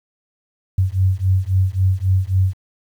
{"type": "beating tone pair", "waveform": "sine", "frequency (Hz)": [92.5, 96.2], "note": ["F#2", "G2"], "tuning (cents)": [0, -32], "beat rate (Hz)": 3.7, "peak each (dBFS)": -17, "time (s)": [0.78, 2.54], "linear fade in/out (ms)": 5, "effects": ["8-bit"]}